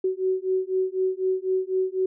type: beating tone pair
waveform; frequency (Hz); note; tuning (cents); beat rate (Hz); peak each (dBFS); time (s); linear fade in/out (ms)
sine; 373.3 / 377.3; F#4 / F#4; +15 / +34; 4; -25; 0.04-2.06; 5
effects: none